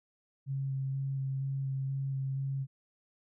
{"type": "tone with vibrato", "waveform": "sine", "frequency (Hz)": 135.4, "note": "C#3", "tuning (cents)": -40, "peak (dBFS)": -31, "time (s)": [0.46, 2.67], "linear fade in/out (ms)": 50, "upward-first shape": "square", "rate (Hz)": 2.1, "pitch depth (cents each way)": 11, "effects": []}